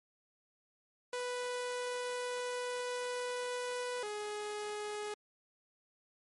sawtooth tone pair in turn, 493.9 / 418.8 Hz, B4 / G#4, 0 / +15 cents, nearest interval minor third, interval 285 cents, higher first, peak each -32 / -34 dBFS, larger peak first, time 1.13-4.03 / 4.03-5.14 s, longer first, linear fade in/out 2 ms, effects MP3 48 kbps

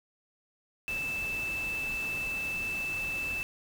sine tone in noise, 2637 Hz, E7, in tune, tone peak -31 dBFS, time 0.88-3.43 s, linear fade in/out 0 ms, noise pink, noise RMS -43 dBFS, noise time 0.88-3.43 s, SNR +9 dB, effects none

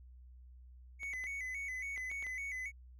triangle tone with vibrato, 2120 Hz, C7, 22 cents sharp, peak -37 dBFS, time 0.99-2.72 s, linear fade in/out 50 ms, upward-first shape square, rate 3.6 Hz, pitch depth 83 cents each way
clicks, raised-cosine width 0.3 ms, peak -37 dBFS, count 7, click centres 1.032 / 1.136 / 1.24 / 1.977 / 2.115 / 2.226 / 2.267 s
effects added 62 Hz sine -53 dBFS peak until 2.99 s

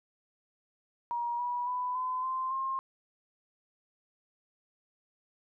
sine tone with pitch steps, 951 / 972.7 / 994.8 / 1017.5 / 1040.7 / 1064.4 Hz, A#5 / B5 / B5 / C6 / C6 / C6, +34 / -27 / +12 / -49 / -10 / +29 cents, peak -30 dBFS, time 1.11-2.79 s, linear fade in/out 0 ms, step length 280 ms, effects none

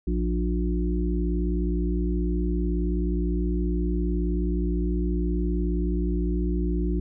harmonic tone with a mistuned harmonic, 59.3 Hz, A#1, 30 cents sharp, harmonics 1 / 3 / 5 / 6, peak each -24 / -29 / -31 / -32 dBFS, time 0.07-7 s, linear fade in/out 5 ms, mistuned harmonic 1, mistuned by -60 cents, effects none

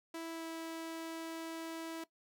sawtooth tone with pitch glide, 329.3 to 327 Hz, E4 to E4, -2 to -14 cents, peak -37 dBFS, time 0.14-2.04 s, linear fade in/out 5 ms, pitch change -12 cents, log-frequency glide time 0.32-0.44 s, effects noise-tail reverb RT60 0.1 s tail -17 dB re dry

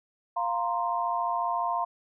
sine chord, F suspended fourth, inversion none, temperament equal, 698.5 / 932.3 / 1046.5 Hz, F5 / Bb5 / C6, 0 / 0 / 0 cents, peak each -30 dBFS, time 0.36-1.85 s, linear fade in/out 10 ms, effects none

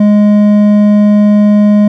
triangle tone with hard clipping, 207.7 Hz, G#3, in tune, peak -5 dBFS, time 0-1.88 s, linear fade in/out 5 ms, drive 10 dB, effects none

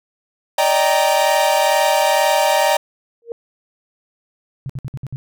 45% pulse chord, Eb major seventh, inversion third, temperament equal with one note detuned, 580.2 / 622.3 / 784 / 932.3 Hz, D5 / Eb5 / G5 / Bb5, -21 / 0 / 0 / 0 cents, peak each -19 dBFS, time 0.58-2.77 s, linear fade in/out 5 ms
sine tone with exponential growth, 466.2 Hz, A#4, in tune, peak -20 dBFS, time 3.22-3.32 s, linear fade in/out 1 ms, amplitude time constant 20 ms
sine tone bursts, 133.3 Hz, C3, 33 cents sharp, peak -23 dBFS, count 6, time 4.66-5.16 s, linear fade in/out 0 ms, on 35 ms, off 58 ms
effects none

